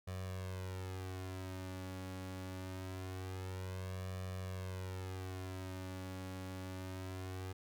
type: tone with flanger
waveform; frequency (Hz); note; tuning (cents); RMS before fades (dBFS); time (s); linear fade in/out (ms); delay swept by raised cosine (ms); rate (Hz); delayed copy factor
sawtooth; 93.3; F#2; +15; -44; 0.07-7.53; 10; 1.7 to 3.6; 0.24; +0.9
effects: none

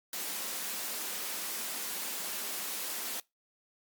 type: high-pass noise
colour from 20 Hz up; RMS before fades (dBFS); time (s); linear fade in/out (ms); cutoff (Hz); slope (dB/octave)
white; -37; 0.13-3.2; 2; 180; 48
effects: noise-tail reverb RT60 0.2 s tail -24 dB re dry + Opus 48 kbps

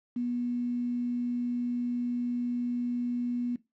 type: tone with quantisation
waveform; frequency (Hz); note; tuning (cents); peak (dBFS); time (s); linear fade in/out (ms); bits
sine; 243; B3; -28; -28; 0.16-3.56; 5; 8
effects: noise-tail reverb RT60 0.2 s tail -17 dB re dry + low-pass 2000 Hz 12 dB/octave

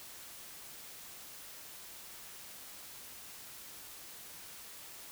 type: silence
effects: white hiss -50 dBFS RMS until 5.11 s

